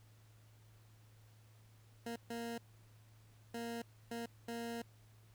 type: tone bursts at uneven times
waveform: 20% pulse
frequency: 233.1 Hz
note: A#3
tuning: in tune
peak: -36 dBFS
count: 5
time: 2.06-2.16 / 2.3-2.58 / 3.54-3.82 / 4.11-4.26 / 4.48-4.82 s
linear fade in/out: 5 ms
effects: added 109 Hz sine -61 dBFS peak until 5.34 s + pink hiss -70 dBFS RMS until 5.34 s